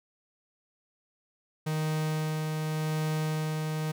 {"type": "tone with tremolo", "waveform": "45% pulse", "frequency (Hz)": 155.56, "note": "D#3", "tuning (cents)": 0, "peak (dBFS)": -27, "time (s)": [1.66, 3.92], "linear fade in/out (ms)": 10, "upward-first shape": "sine", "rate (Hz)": 0.87, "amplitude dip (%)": 25, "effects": []}